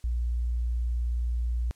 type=tone; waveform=sine; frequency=59.4 Hz; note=A#1; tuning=33 cents sharp; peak=-25 dBFS; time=0.04-1.71 s; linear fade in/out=0 ms; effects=white hiss -64 dBFS RMS until 1.75 s + low-pass 10000 Hz 12 dB/octave